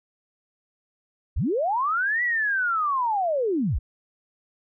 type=linear two-way sweep; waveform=sine; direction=up then down; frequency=32.46 to 1975.5 to 32.46 Hz; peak=-21 dBFS; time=1.36-3.79 s; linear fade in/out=10 ms; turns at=2.23 s; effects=none